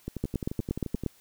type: two click trains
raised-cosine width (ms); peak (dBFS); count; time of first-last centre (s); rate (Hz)
3; -20 / -15; 12 / 8; 0.08-1.037 / 0.24-1.063; 11.5 / 8.51
effects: white hiss -60 dBFS RMS until 1.2 s